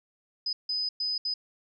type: tone bursts at uneven times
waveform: sine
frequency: 5010 Hz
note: D#8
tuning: 11 cents sharp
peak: -27 dBFS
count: 4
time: 0.46-0.53 / 0.69-0.89 / 1-1.18 / 1.25-1.34 s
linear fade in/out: 5 ms
effects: none